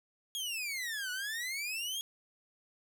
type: exponential two-way sweep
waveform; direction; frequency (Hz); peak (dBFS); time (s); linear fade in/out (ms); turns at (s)
sawtooth; down then up; 3336 to 1454 to 3336; -32; 0.35-2.01; 0; 1.11
effects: none